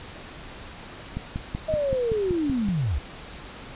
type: click train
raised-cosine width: 5 ms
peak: -16 dBFS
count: 9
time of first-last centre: 1.17-2.688 s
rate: 5.27 Hz
type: linear sweep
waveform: sine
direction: down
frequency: 640 to 56.7 Hz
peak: -22 dBFS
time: 1.68-2.99 s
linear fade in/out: 10 ms
effects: pink hiss -41 dBFS RMS until 3.75 s + resampled to 8000 Hz